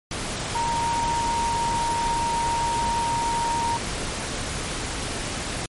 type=tone in noise; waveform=sine; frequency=932.3 Hz; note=A#5; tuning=in tune; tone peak=-22 dBFS; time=0.55-3.77 s; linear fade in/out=2 ms; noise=pink; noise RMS=-29 dBFS; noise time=0.11-5.66 s; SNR=+4 dB; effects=MP3 48 kbps